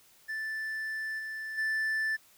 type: tone with level steps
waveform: triangle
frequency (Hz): 1760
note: A6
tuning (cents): 0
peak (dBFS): -31 / -34 / -26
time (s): 0.28-2.17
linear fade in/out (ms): 20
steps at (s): 1.18 / 1.57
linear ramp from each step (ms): 20
effects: white hiss -61 dBFS RMS until 2.37 s